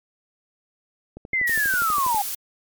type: click train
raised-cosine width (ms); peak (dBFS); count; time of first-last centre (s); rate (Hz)
2; -24; 13; 1.17-2.146; 12.3
type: linear sweep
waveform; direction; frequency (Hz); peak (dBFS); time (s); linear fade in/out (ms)
sine; down; 2125 to 784; -19; 1.33-2.22; 5
type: noise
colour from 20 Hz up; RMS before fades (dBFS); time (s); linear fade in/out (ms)
blue; -29; 1.47-2.35; 5
effects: MP3 96 kbps